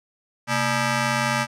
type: ring-modulated tone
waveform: 10% pulse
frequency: 361.9 Hz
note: F#4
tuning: 38 cents flat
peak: -9 dBFS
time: 0.47-1.47 s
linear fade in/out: 50 ms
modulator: 493 Hz
effects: low-pass 9000 Hz 12 dB/octave